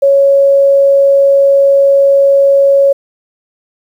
sine tone, 554.4 Hz, C#5, in tune, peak -4 dBFS, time 0.02-2.93 s, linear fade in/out 10 ms, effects 7-bit

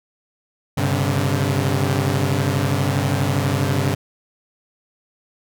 sawtooth chord, G suspended fourth, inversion none, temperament equal with one note detuned, 98 / 130.81 / 143.06 Hz, G2 / C3 / D3, 0 / 0 / -45 cents, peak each -18 dBFS, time 0.77-3.95 s, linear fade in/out 10 ms, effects none

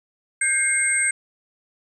sine tone cluster, 1592 / 2141 / 8260 Hz, G6 / C7 / C9, +26 / +39 / -23 cents, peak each -25 / -22 / -21 dBFS, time 0.41-1.11 s, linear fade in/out 5 ms, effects none

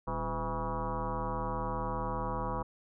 sine tone with frequency modulation, 505 Hz, B4, 39 cents sharp, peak -31 dBFS, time 0.07-2.63 s, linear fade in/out 10 ms, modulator 155 Hz, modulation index 4.3, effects none

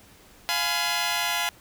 10% pulse chord, F diminished, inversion none, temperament just, 698.5 / 838.1 / 1005.8 Hz, F5 / Ab5 / Cb6, 0 / +16 / +31 cents, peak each -20 dBFS, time 0.49-1.49 s, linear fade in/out 0 ms, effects pink hiss -53 dBFS RMS until 1.6 s

